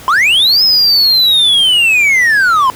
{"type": "linear two-way sweep", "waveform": "triangle", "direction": "up then down", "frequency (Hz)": [989, 5190, 989], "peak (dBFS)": -5, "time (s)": [0.08, 2.7], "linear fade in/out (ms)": 0, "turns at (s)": 0.63, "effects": ["pink hiss -33 dBFS RMS until 2.75 s", "high-pass 60 Hz 12 dB/octave"]}